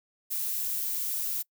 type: noise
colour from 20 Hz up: violet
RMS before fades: -31 dBFS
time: 0.3-1.43 s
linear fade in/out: 20 ms
effects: noise-tail reverb RT60 0.1 s tail -25 dB re dry